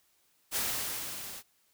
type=noise with level ramp; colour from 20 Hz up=white; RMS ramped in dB=-30 to -44 dBFS; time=0.51-1.43 s; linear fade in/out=50 ms; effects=white hiss -70 dBFS RMS until 1.73 s